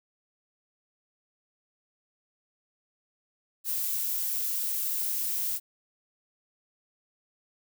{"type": "noise", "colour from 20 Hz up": "violet", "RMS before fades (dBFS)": -30, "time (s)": [3.64, 5.6], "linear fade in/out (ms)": 50, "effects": []}